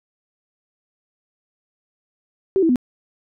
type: tone with pitch steps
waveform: sine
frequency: 384.1 / 327.2 / 248.9 Hz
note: G4 / E4 / B3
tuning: -35 / -13 / +14 cents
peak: -13 dBFS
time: 2.56-2.758 s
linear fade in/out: 0 ms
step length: 66 ms
effects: none